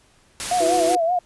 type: noise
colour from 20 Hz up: white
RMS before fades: -27 dBFS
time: 0.4-0.95 s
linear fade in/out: 0 ms
type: tone with vibrato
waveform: sine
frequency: 689 Hz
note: F5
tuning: 24 cents flat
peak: -17 dBFS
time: 0.51-1.19 s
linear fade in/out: 5 ms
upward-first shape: sine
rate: 5.2 Hz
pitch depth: 100 cents each way
type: chord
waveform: sine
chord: E suspended second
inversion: none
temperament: equal with one note detuned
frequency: 329.6 / 361.5 / 493.9 Hz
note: E4 / F#4 / B4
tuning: 0 / -40 / 0 cents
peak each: -25 dBFS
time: 0.6-0.97 s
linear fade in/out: 10 ms
effects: pink hiss -57 dBFS RMS until 1.25 s + resampled to 24000 Hz